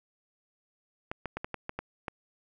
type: clicks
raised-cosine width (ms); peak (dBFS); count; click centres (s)
0.5; -19; 8; 1.115 / 1.257 / 1.37 / 1.445 / 1.543 / 1.694 / 1.79 / 2.082
effects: none